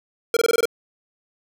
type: tone bursts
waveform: square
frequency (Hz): 464.2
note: A#4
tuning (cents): -7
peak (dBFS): -16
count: 7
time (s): 0.34-0.655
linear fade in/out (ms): 2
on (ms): 27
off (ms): 21
effects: none